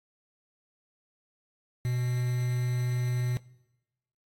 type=tone with quantisation; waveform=triangle; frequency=123.47 Hz; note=B2; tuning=in tune; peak=-24 dBFS; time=1.85-3.37 s; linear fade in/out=0 ms; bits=7; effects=noise-tail reverb RT60 1.0 s tail -22 dB re dry + AAC 64 kbps